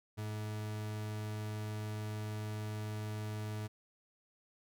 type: tone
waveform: 40% pulse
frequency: 106.7 Hz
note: G#2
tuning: 47 cents sharp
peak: -37 dBFS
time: 0.17-3.68 s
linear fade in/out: 20 ms
effects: none